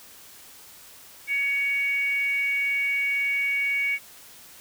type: tone with frequency modulation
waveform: sine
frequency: 2239 Hz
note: C#7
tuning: 17 cents sharp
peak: -22 dBFS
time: 1.27-3.99 s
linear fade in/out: 50 ms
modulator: 551 Hz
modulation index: 0.28
effects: white hiss -48 dBFS RMS until 4.6 s